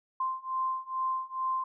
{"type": "beating tone pair", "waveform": "sine", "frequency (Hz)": [1043, 1045.3], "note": ["C6", "C6"], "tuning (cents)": [-6, -2], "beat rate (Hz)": 2.3, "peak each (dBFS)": [-33, -32], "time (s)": [0.2, 1.64], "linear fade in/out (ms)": 5, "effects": []}